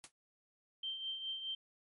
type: noise with exponential decay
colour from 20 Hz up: white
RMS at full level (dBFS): -45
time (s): 0.04-0.12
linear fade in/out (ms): 0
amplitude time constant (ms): 16
type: tone with tremolo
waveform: sine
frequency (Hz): 3136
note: G7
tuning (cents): 0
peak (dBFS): -36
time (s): 0.83-1.55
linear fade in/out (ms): 5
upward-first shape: triangle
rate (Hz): 4.8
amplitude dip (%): 60
effects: MP3 48 kbps